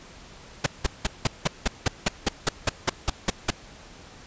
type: noise bursts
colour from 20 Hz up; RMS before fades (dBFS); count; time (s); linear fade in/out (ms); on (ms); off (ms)
pink; -21; 15; 0.64-3.505; 5; 23; 180
effects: pink hiss -47 dBFS RMS until 4.26 s + resampled to 16000 Hz